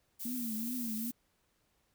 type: noise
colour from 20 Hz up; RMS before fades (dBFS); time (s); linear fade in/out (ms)
violet; -41; 0.19-1.12; 20
type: tone with vibrato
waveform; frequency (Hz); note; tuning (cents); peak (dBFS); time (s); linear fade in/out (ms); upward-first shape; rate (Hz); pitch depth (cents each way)
sine; 233.1; A#3; 0; -36; 0.25-1.11; 5; triangle; 2.5; 150
effects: pink hiss -75 dBFS RMS until 1.94 s